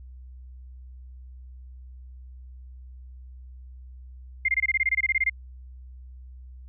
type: tone bursts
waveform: sine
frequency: 2108 Hz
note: C7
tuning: 12 cents sharp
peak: -19 dBFS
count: 15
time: 4.45-5.297 s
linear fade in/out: 5 ms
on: 35 ms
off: 23 ms
effects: added 63 Hz sine -41 dBFS peak until 6.68 s